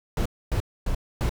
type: noise bursts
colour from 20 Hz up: brown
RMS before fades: -24 dBFS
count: 4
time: 0.17-1.294 s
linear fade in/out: 2 ms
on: 86 ms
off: 260 ms
effects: none